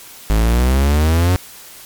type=exponential sweep; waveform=45% pulse; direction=up; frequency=51.91 to 92.5 Hz; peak=-11 dBFS; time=0.3-1.36 s; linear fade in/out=0 ms; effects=white hiss -38 dBFS RMS until 1.85 s + MP3 96 kbps